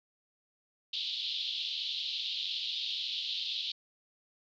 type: band-pass noise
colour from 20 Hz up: white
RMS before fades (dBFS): -36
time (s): 0.93-3.72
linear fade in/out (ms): 5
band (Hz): 3100 to 4100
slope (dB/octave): 48
effects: none